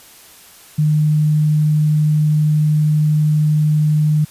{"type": "tone", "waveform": "sine", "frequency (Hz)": 152.1, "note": "D#3", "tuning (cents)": -39, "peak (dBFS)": -11, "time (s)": [0.78, 4.25], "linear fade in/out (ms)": 10, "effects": ["white hiss -43 dBFS RMS until 4.3 s", "resampled to 32000 Hz"]}